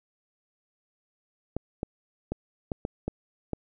clicks, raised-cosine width 2 ms, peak -16 dBFS, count 7, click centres 1.566 / 1.831 / 2.32 / 2.718 / 2.851 / 3.08 / 3.533 s, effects none

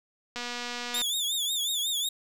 click train, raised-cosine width 0.2 ms, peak -18 dBFS, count 160, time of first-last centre 0.36-1.017 s, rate 242 Hz
sawtooth tone with vibrato, 3526 Hz, A7, 3 cents sharp, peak -24 dBFS, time 0.94-2.09 s, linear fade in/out 5 ms, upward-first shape triangle, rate 5.5 Hz, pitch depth 130 cents each way
effects none

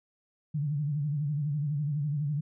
sine tone with vibrato, 146.83 Hz, D3, in tune, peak -27 dBFS, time 0.54-2.41 s, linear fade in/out 10 ms, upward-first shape sine, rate 12 Hz, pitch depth 96 cents each way, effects none

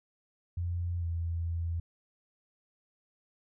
sine tone with pitch glide, 87 to 84.09 Hz, F2 to E2, -6 to +35 cents, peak -30 dBFS, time 0.57-1.8 s, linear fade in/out 5 ms, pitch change -59 cents, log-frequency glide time 0.99-1.05 s, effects none

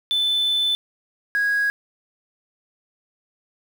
sine tone pair in turn, 3514 / 1649.8 Hz, A7 / G#6, -3 / -12 cents, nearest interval octave + minor second, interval 1309 cents, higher first, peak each -16 dBFS, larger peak neither, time 0.11-0.75 / 1.35-1.7 s, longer first, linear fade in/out 0 ms, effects tanh soft clip ceiling -16 dBFS + 7-bit

